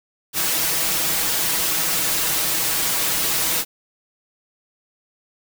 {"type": "noise with comb filter", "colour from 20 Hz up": "white", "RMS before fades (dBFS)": -21, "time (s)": [0.33, 3.65], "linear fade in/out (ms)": 50, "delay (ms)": 6.2, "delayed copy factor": 0.75, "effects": []}